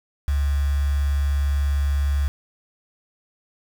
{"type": "tone with quantisation", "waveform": "sine", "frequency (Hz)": 70.8, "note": "C#2", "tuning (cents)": 37, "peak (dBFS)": -18, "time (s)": [0.28, 2.28], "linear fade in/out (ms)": 0, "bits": 6, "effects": []}